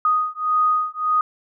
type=beating tone pair; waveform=sine; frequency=1243 / 1244.7 Hz; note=D#6 / D#6; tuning=-2 / 0 cents; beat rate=1.7 Hz; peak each=-20 dBFS; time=0.05-1.21 s; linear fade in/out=2 ms; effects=none